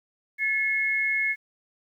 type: tone pair together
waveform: sine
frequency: 1729.1 / 2171 Hz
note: A6 / C#7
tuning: -31 / -37 cents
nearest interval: major third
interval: 394 cents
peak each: -29 / -23 dBFS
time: 0.38-1.36 s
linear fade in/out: 50 ms
effects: 10-bit